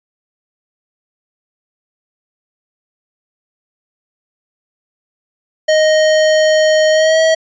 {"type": "tone with pitch glide", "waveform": "square", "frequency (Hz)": [622.3, 642.4], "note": ["D#5", "E5"], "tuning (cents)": [0, -45], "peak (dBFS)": -9, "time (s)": [5.68, 7.35], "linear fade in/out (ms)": 10, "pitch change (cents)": 55, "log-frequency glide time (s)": [6.91, 7.2], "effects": ["resampled to 16000 Hz"]}